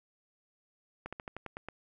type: slowing click train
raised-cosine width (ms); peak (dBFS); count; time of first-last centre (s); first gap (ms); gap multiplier
0.5; -25; 8; 1.06-1.686; 66; 1.1
effects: none